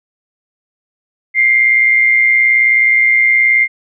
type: tone with amplitude modulation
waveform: sine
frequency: 2100 Hz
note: C7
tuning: 6 cents sharp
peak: -5 dBFS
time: 1.34-3.68 s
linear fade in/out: 50 ms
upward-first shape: sine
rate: 119 Hz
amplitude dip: 50%
effects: none